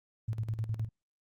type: tone with tremolo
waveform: sine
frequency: 110.3 Hz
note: A2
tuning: 5 cents sharp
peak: -29 dBFS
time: 0.28-0.89 s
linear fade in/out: 5 ms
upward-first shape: square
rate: 9.7 Hz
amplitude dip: 70%
effects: Opus 32 kbps